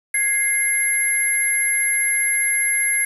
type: tone cluster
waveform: sine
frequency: 1662 / 2105 / 11090 Hz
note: G#6 / C7 / F9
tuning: +1 / +10 / -13 cents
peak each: -26 / -21 / -19 dBFS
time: 0.14-3.05 s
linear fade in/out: 5 ms
effects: 7-bit